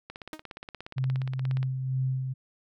click train, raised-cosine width 0.3 ms, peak -24 dBFS, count 27, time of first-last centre 0.1-1.629 s, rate 17 Hz
sawtooth tone with exponential decay, 311.1 Hz, D#4, in tune, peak -29 dBFS, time 0.33-0.42 s, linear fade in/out 0 ms, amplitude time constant 18 ms
sine tone with tremolo, 130.81 Hz, C3, in tune, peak -24 dBFS, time 0.96-2.34 s, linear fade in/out 20 ms, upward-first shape sine, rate 2.1 Hz, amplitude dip 45%
effects none

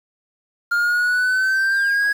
triangle exponential sweep, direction up, 1403 to 1661.2 Hz, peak -14 dBFS, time 0.71-2.13 s, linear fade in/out 10 ms, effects 7-bit

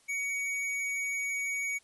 sine tone with hard clipping, 2247 Hz, C#7, 23 cents sharp, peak -32 dBFS, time 0.08-1.79 s, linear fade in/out 20 ms, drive 14 dB, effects white hiss -64 dBFS RMS until 1.83 s + resampled to 24000 Hz

